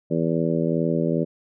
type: harmonic tone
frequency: 82.3 Hz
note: E2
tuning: 2 cents flat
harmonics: 2 / 3 / 4 / 5 / 6 / 7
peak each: -24 / -26 / -27 / -28 / -29 / -29 dBFS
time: 0.1-1.25 s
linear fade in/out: 20 ms
effects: none